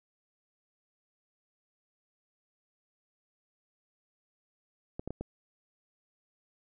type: clicks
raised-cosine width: 2 ms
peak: -23 dBFS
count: 4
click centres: 4.995 / 5.076 / 5.106 / 5.21 s
effects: none